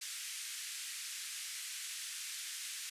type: band-pass noise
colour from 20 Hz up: white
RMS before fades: -44 dBFS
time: 0.01-2.9 s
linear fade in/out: 10 ms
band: 1700 to 10000 Hz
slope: 24 dB/octave
effects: resampled to 32000 Hz